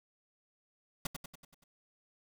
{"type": "noise with echo", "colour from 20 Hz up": "pink", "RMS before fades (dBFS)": -35, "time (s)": [1.05, 1.07], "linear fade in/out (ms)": 5, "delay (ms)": 95, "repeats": 6, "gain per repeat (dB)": -5, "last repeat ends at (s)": 1.64, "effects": []}